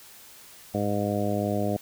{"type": "harmonic tone", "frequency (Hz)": 102.8, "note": "G#2", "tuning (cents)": -17, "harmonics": [1, 2, 3, 4, 5, 6, 7], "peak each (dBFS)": [-31, -29, -32, -34, -33, -31, -34], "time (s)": [0.74, 1.77], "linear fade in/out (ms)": 5, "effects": ["white hiss -49 dBFS RMS until 1.81 s"]}